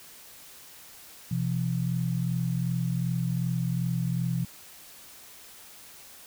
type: tone pair together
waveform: sine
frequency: 127.36 / 170 Hz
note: C3 / F3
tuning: -46 / -46 cents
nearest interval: perfect fourth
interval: 500 cents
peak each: -28 dBFS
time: 1.31-4.45 s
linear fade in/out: 5 ms
effects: white hiss -49 dBFS RMS until 6.26 s